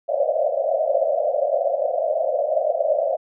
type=band-pass noise; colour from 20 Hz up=white; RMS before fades=-21 dBFS; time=0.08-3.17 s; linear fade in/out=20 ms; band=530 to 680 Hz; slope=96 dB/octave; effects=none